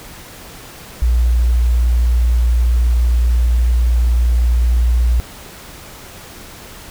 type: tone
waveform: sine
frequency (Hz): 59.6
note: A#1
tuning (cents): +39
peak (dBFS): -10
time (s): 1.02-5.2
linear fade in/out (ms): 0
effects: pink hiss -36 dBFS RMS until 6.9 s